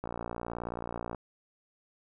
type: click train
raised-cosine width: 1 ms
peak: -22 dBFS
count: 66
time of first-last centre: 0.04-1.147 s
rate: 58.7 Hz
effects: none